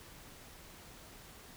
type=silence; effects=pink hiss -54 dBFS RMS until 1.56 s